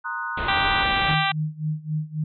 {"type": "chord", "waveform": "sine", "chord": "C half-diminished seventh", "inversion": "third", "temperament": "equal", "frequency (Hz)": [932.3, 1046.5, 1244.5, 1480], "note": ["Bb5", "C6", "Eb6", "Gb6"], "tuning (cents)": [0, 0, 0, 0], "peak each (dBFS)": [-33, -35, -33, -29], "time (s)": [0.04, 0.84], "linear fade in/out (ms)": 20}
{"type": "low-pass noise", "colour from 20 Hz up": "pink", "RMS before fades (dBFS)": -30, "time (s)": [0.37, 1.15], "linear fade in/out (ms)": 5, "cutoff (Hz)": 3900, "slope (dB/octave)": 96}
{"type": "harmonic tone", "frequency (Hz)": 392, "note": "G4", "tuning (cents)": 0, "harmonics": [2, 3, 4, 5, 6, 7, 8, 9, 10], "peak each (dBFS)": [-25, -27, -28, -29, -30, -30, -31, -32, -32], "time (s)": [0.48, 1.32], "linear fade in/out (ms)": 5}
{"type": "tone with tremolo", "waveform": "sine", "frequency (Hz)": 154.2, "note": "D#3", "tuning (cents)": -15, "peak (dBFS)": -21, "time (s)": [1.08, 2.24], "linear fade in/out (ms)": 5, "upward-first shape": "sine", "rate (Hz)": 3.7, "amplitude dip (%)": 90}
{"effects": []}